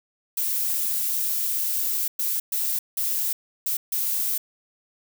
violet noise bursts at uneven times, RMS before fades -25 dBFS, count 6, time 0.37-2.08 / 2.19-2.4 / 2.52-2.79 / 2.97-3.33 / 3.66-3.77 / 3.92-4.38 s, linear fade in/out 5 ms, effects none

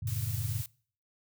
sine chord, F# minor, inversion none, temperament just, 92.5 / 111 / 138.75 Hz, F#2 / A2 / C#3, 0 / +16 / +2 cents, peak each -36 / -33 / -38 dBFS, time 0.02-0.62 s, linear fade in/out 10 ms
blue noise, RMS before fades -41 dBFS, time 0.07-0.66 s, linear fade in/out 2 ms
effects noise-tail reverb RT60 0.5 s tail -24 dB re dry

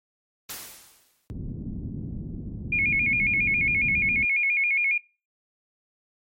white noise with exponential decay, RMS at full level -33 dBFS, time 0.49-1.28 s, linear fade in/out 5 ms, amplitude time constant 170 ms
white low-pass noise, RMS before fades -34 dBFS, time 1.3-4.25 s, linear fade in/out 0 ms, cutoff 240 Hz, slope 24 dB/octave
sine tone with vibrato, 2301 Hz, D7, 36 cents flat, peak -20 dBFS, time 2.72-4.98 s, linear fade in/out 5 ms, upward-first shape square, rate 7.3 Hz, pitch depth 86 cents each way
effects noise-tail reverb RT60 0.3 s tail -21 dB re dry + MP3 64 kbps

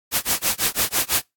white noise with tremolo, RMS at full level -18 dBFS, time 0.11-1.23 s, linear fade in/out 50 ms, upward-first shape sine, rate 6 Hz, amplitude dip 100%, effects noise-tail reverb RT60 0.2 s tail -26 dB re dry + AAC 64 kbps

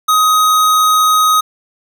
square tone, 1257 Hz, D#6, 17 cents sharp, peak -9 dBFS, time 0.08-1.41 s, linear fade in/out 10 ms, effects none

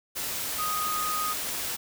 sine tone in noise, 1244.5 Hz, D#6, in tune, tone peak -28 dBFS, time 0.58-1.34 s, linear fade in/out 20 ms, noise white, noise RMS -32 dBFS, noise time 0.15-1.77 s, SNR +1 dB, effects none

